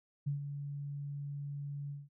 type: tone with ADSR envelope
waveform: sine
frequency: 142.8 Hz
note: D3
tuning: 48 cents flat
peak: -30 dBFS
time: 0.26-2.09 s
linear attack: 15 ms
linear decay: 120 ms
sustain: -8 dB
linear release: 190 ms
effects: none